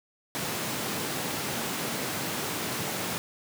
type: high-pass noise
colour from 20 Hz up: pink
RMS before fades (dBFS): -32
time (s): 0.35-3.18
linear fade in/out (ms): 0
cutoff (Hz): 120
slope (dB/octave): 24
effects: none